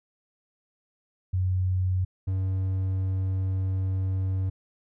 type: tone pair in turn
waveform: sine / triangle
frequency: 92.5 / 94.66 Hz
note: F#2 / F#2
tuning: 0 / +40 cents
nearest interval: unison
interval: 40 cents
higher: second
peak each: -22 dBFS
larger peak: neither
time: 1.33-2.05 / 2.27-4.5 s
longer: second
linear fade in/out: 10 ms
effects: none